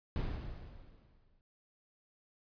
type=noise with exponential decay; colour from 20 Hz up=brown; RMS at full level=-33 dBFS; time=0.16-1.41 s; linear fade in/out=1 ms; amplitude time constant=270 ms; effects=resampled to 11025 Hz